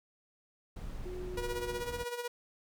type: noise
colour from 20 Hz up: brown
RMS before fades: -42 dBFS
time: 0.76-2.04 s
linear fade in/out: 5 ms
type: tone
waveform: sine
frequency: 363.7 Hz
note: F#4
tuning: 30 cents flat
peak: -40 dBFS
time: 1.05-1.81 s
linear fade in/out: 10 ms
type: tone with tremolo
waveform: sawtooth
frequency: 482.2 Hz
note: B4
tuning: 41 cents flat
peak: -30 dBFS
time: 1.37-2.28 s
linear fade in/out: 5 ms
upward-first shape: sine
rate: 16 Hz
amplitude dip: 65%
effects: none